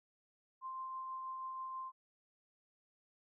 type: tone with tremolo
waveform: sine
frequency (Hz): 1046.5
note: C6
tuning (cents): 0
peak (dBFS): -40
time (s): 0.61-1.92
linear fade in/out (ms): 50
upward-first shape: triangle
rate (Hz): 6.2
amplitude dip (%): 25
effects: none